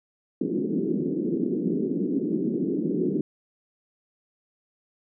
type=band-pass noise; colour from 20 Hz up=white; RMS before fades=-26 dBFS; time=0.41-3.21 s; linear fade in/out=2 ms; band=170 to 390 Hz; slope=48 dB/octave; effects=none